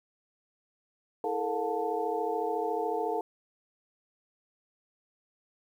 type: tone cluster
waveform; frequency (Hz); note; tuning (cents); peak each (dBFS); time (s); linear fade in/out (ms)
sine; 324.6 / 429 / 462.9 / 717 / 883; E4 / A4 / A#4 / F5 / A5; -27 / -44 / -12 / +45 / +6; -39 / -33 / -34 / -34 / -35; 1.24-3.21; 2
effects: 10-bit